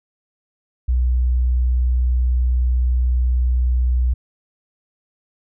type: tone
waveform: sine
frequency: 61.9 Hz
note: B1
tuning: 5 cents sharp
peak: -14 dBFS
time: 0.88-4.14 s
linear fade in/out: 10 ms
effects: none